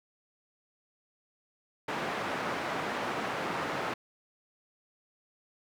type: band-pass noise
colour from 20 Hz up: white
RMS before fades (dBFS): -34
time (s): 1.88-3.94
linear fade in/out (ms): 5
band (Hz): 160 to 1400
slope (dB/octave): 12
effects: none